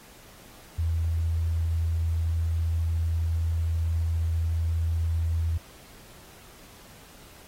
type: tone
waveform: sine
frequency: 82.41 Hz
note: E2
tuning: in tune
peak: -23 dBFS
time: 0.78-5.58 s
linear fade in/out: 10 ms
effects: pink hiss -51 dBFS RMS until 7.47 s + AAC 48 kbps

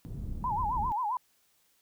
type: low-pass noise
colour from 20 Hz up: pink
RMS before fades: -37 dBFS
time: 0.05-0.92 s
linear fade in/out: 0 ms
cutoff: 160 Hz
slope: 12 dB/octave
type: tone with vibrato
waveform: sine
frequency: 919 Hz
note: A#5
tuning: 25 cents flat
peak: -28 dBFS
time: 0.44-1.17 s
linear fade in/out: 2 ms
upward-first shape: sine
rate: 7.5 Hz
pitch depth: 200 cents each way
effects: white hiss -69 dBFS RMS until 1.81 s

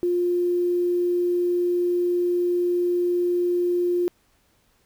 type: tone with quantisation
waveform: sine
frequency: 352.9 Hz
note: F4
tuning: 18 cents sharp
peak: -19 dBFS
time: 0.03-4.08 s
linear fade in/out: 0 ms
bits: 8
effects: pink hiss -64 dBFS RMS until 4.85 s

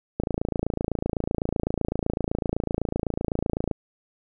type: click train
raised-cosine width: 2 ms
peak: -11 dBFS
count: 99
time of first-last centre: 0.2-3.713 s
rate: 27.9 Hz
effects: none

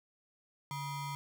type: ring-modulated tone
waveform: square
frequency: 554.4 Hz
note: C#5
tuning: in tune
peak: -35 dBFS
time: 0.71-1.15 s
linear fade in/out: 0 ms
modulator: 411 Hz
effects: none

